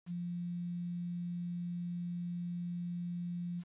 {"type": "tone with quantisation", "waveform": "sine", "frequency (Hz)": 174.61, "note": "F3", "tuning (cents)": 0, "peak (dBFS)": -36, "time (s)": [0.06, 3.64], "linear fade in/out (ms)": 50, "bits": 10, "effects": ["resampled to 8000 Hz"]}